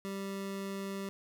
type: tone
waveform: 25% pulse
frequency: 196 Hz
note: G3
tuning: in tune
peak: -33 dBFS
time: 0.05-1.09 s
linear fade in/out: 0 ms
effects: none